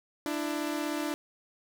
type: tone pair together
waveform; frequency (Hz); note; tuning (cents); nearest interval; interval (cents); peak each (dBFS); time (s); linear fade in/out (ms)
sawtooth; 296.5 / 332.8; D4 / E4; +17 / +17; major second; 200; -28 / -31; 0.26-1.14; 0
effects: none